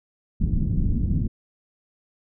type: low-pass noise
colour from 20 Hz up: pink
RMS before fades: -22 dBFS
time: 0.4-1.28 s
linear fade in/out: 10 ms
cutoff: 220 Hz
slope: 24 dB/octave
effects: none